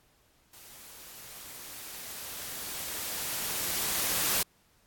white noise with level ramp, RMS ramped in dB -51 to -27 dBFS, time 0.53-4.43 s, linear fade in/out 5 ms, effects pink hiss -66 dBFS RMS until 4.86 s + AAC 64 kbps

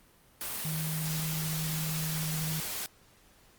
sine tone in noise, 157.7 Hz, D#3, 24 cents sharp, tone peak -32 dBFS, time 0.65-2.6 s, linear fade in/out 0 ms, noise white, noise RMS -36 dBFS, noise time 0.41-2.86 s, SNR +1 dB, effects pink hiss -61 dBFS RMS until 3.58 s + Opus 32 kbps

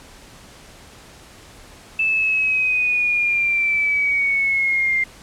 sine linear sweep, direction down, 2637 to 2093 Hz, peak -16 dBFS, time 1.99-5.04 s, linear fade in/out 5 ms, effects pink hiss -44 dBFS RMS until 5.22 s + low-pass 10000 Hz 12 dB/octave

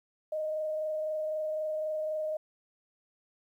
sine tone with frequency modulation, 620 Hz, D#5, 6 cents flat, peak -30 dBFS, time 0.32-2.37 s, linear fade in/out 5 ms, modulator 23.9 Hz, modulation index 0.33, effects 11-bit

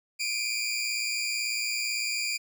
20% pulse tone pair together, 2337 / 2455 Hz, D7 / D#7, -9 / -24 cents, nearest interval minor second, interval 85 cents, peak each -26 dBFS, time 0.19-2.38 s, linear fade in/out 20 ms, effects none

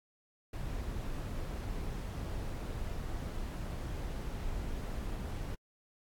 brown noise, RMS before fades -38 dBFS, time 0.53-5.55 s, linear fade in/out 5 ms, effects AAC 64 kbps

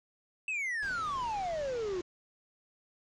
triangle exponential sweep, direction down, 2669 to 346.3 Hz, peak -30 dBFS, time 0.48-2.01 s, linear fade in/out 2 ms
pink low-pass noise, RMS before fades -48 dBFS, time 0.82-2.02 s, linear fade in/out 10 ms, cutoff 7100 Hz, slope 96 dB/octave
effects resampled to 24000 Hz

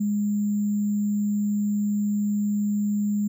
sine tone with sample-and-hold, 206.4 Hz, G#3, 10 cents flat, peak -21 dBFS, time 0-3.28 s, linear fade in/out 10 ms, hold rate 7350 Hz, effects none

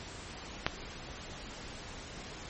click, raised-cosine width 0.3 ms, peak -10 dBFS, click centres 0.665 s, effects pink hiss -45 dBFS RMS until 2.49 s + MP3 32 kbps

